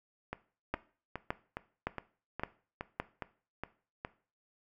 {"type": "two click trains", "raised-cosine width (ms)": 0.5, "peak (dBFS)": [-17, -22], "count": [5, 10], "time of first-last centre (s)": [[0.74, 3], [0.33, 4.049]], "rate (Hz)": [1.77, 2.42], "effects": ["noise-tail reverb RT60 0.4 s tail -17 dB re dry"]}